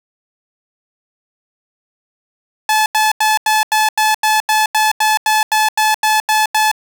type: tone bursts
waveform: sawtooth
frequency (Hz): 863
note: A5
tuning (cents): -34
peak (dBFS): -7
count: 16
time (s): 2.69-6.715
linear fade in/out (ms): 2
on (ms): 170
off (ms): 87
effects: none